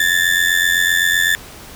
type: ring-modulated tone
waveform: 35% pulse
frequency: 1759 Hz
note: A6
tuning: 1 cent flat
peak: -8 dBFS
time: 0-1.35 s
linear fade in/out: 0 ms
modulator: 43.9 Hz
effects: pink hiss -37 dBFS RMS until 1.75 s